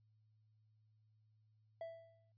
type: tone with exponential decay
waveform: triangle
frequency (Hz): 661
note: E5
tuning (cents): +5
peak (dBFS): -40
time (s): 1.81-2.32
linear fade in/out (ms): 2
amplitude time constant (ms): 110
effects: added 108 Hz sine -70 dBFS peak until 2.37 s + resampled to 11025 Hz